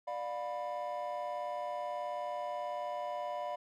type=chord; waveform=triangle; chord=B diminished; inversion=first; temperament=just; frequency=592.7 / 711.2 / 987.8 Hz; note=D5 / F5 / B5; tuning=+16 / +31 / 0 cents; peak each=-37 / -37 / -39 dBFS; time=0.07-3.56 s; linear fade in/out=10 ms; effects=tanh soft clip ceiling -28 dBFS